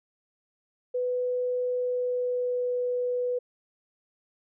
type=tone with pitch glide; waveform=sine; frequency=497.3 to 493.9 Hz; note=B4 to B4; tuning=+12 to 0 cents; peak=-25 dBFS; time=0.94-3.39 s; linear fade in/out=10 ms; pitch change=-12 cents; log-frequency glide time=1.68-2.75 s; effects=none